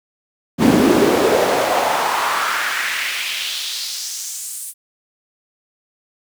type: noise with high-pass filter sweep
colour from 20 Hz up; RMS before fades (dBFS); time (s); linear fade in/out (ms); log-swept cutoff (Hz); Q
brown; -18; 0.58-4.74; 50; 230 to 10000; 2.4
effects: none